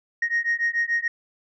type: beating tone pair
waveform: sine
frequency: 1864.7 / 1871.6 Hz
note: A#6 / A#6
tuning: 0 / +6 cents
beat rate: 6.9 Hz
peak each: -23 dBFS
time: 0.22-1.08 s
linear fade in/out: 5 ms
effects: tanh soft clip ceiling -16 dBFS